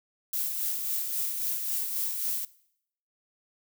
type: noise with tremolo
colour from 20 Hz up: violet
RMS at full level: -29 dBFS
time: 0.33-2.45 s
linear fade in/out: 2 ms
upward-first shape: sine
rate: 3.7 Hz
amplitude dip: 40%
effects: noise-tail reverb RT60 0.7 s tail -20 dB re dry